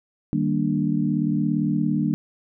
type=chord; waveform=sine; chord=Eb major seventh; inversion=none; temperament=equal; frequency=155.56 / 196 / 233.1 / 293.7 Hz; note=Eb3 / G3 / Bb3 / D4; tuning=0 / 0 / 0 / 0 cents; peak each=-25 dBFS; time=0.33-2.14 s; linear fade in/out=0 ms; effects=none